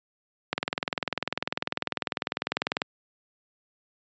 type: click train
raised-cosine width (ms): 0.3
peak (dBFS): -9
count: 47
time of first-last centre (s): 0.53-2.819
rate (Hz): 20.1
effects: high-pass 150 Hz 12 dB/octave + resampled to 16000 Hz